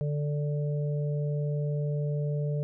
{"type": "harmonic tone", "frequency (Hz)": 146.83, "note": "D3", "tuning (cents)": 0, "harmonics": [1, 3, 4], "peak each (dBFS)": [-27, -37, -39], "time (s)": [0.01, 2.63], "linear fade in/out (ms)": 0, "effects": []}